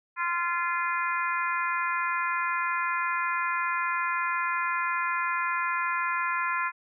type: harmonic tone with a mistuned harmonic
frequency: 345.4 Hz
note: F4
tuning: 19 cents flat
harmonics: 3 / 4 / 5 / 6 / 7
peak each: -29 / -31 / -33 / -35 / -36 dBFS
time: 0.16-6.72 s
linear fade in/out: 50 ms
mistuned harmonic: 7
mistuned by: +23 cents
effects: none